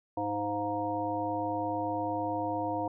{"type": "harmonic tone with a mistuned harmonic", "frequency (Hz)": 103.83, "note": "G#2", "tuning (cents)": 0, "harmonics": [1, 3, 5, 7, 9], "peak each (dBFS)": [-42, -35, -37, -34, -35], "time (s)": [0.17, 2.88], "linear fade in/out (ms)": 5, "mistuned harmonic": 7, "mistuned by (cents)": -41, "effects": []}